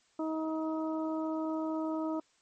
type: harmonic tone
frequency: 316.7 Hz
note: D#4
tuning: 31 cents sharp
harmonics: 1 / 2 / 3 / 4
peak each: -32 / -38 / -42 / -44 dBFS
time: 0.19-2.2 s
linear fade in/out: 5 ms
effects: white hiss -69 dBFS RMS until 2.41 s + MP3 32 kbps